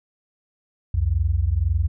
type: tone pair together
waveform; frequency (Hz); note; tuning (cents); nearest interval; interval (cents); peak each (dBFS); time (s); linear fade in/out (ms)
sine; 65.37 / 87.31; C2 / F2; -1 / 0; perfect fourth; 501; -21 / -20; 0.94-1.88; 5
effects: none